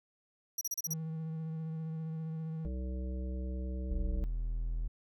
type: tone bursts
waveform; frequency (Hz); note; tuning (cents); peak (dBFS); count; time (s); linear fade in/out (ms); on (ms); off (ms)
sawtooth; 5790; F#8; -38; -30; 6; 0.58-0.937; 5; 32; 33
type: tone with vibrato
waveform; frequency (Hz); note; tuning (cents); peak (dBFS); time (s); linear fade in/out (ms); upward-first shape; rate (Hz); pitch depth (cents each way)
triangle; 160; D#3; +49; -34; 0.86-2.69; 50; sine; 15; 18
type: harmonic tone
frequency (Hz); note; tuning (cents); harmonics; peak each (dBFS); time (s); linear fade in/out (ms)
63.6; C2; -48; 1 / 3 / 5 / 7 / 9; -35 / -44 / -48 / -51 / -52; 2.65-4.24; 0
type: tone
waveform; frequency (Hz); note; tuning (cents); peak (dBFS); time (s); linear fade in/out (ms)
triangle; 40.89; E1; -13; -30; 3.9-4.88; 10
effects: none